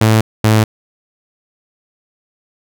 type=tone pair in turn; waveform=sawtooth; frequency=110 / 108.86 Hz; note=A2 / A2; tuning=0 / -18 cents; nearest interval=unison; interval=18 cents; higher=first; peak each=-4 dBFS; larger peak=neither; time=0.01-0.21 / 0.44-0.64 s; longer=neither; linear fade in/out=5 ms; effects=none